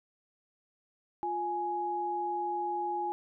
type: tone pair together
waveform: sine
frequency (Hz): 350.9 / 834.6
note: F4 / G#5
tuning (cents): +8 / +8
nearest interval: octave + minor third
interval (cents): 1500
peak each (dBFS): -37 / -31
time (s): 1.23-3.12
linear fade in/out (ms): 0
effects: none